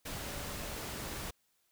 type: tone in noise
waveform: sine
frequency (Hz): 570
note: C#5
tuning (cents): +48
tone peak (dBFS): -51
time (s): 0.2-0.74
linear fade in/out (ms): 10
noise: pink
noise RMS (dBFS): -41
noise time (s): 0.05-1.31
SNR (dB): -13
effects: white hiss -75 dBFS RMS until 1.71 s